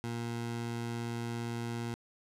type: tone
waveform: 20% pulse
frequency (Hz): 117.5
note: A#2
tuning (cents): +14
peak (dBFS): -30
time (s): 0.04-1.94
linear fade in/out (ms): 0
effects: low-pass 11000 Hz 12 dB/octave